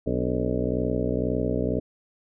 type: harmonic tone with a mistuned harmonic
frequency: 62 Hz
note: B1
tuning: 7 cents sharp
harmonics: 1 / 2 / 3 / 4 / 5 / 6 / 7 / 8 / 9 / 10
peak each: -32 / -31 / -32 / -30 / -32 / -35 / -30 / -34 / -34 / -35 dBFS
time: 0.06-1.8 s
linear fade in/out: 10 ms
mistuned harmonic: 5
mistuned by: -88 cents
effects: none